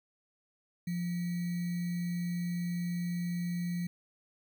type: tone with sample-and-hold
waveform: sine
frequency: 174.6 Hz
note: F3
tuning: in tune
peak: -31 dBFS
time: 0.87-3.87 s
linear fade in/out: 5 ms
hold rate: 2100 Hz
effects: none